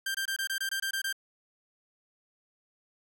sawtooth tone bursts, 1579 Hz, G6, 12 cents sharp, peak -26 dBFS, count 10, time 0.06-1.127 s, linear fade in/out 5 ms, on 86 ms, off 23 ms, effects none

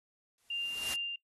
white noise with exponential growth, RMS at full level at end -35 dBFS, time 0.38-0.94 s, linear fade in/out 1 ms, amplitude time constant 120 ms
sine tone with tremolo, 2794 Hz, F7, in tune, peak -32 dBFS, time 0.5-1.16 s, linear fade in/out 5 ms, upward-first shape sine, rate 2.7 Hz, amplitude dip 35%
effects noise-tail reverb RT60 0.1 s tail -22 dB re dry + AAC 32 kbps

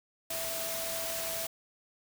sine tone in noise, 659.3 Hz, E5, in tune, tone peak -39 dBFS, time 0.3-1.47 s, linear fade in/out 5 ms, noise white, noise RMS -36 dBFS, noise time 0.3-1.47 s, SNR -6 dB, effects none

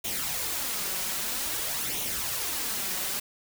white noise with flanger, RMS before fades -31 dBFS, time 0.04-3.2 s, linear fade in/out 10 ms, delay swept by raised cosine 0.31 to 5.41 ms, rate 0.51 Hz, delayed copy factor +0.55, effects none

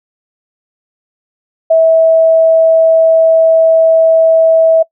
sine tone, 650 Hz, E5, 24 cents flat, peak -4 dBFS, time 1.7-4.83 s, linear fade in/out 10 ms, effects noise-tail reverb RT60 0.1 s tail -23 dB re dry

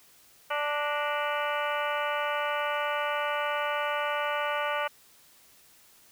harmonic tone with a mistuned harmonic, 293.7 Hz, D4, in tune, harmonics 2 / 3 / 4 / 5 / 6 / 7 / 8 / 9 / 10, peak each -32 / -34 / -33 / -34 / -41 / -42 / -39 / -43 / -40 dBFS, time 0.5-4.88 s, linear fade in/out 10 ms, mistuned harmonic 6, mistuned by +100 cents, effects white hiss -58 dBFS RMS until 6.11 s

